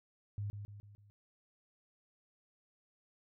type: tone with echo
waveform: sine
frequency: 102.5 Hz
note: G#2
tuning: 22 cents flat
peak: -36 dBFS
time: 0.38-0.5 s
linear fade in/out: 0 ms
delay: 150 ms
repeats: 4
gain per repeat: -6 dB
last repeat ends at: 1.1 s
effects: none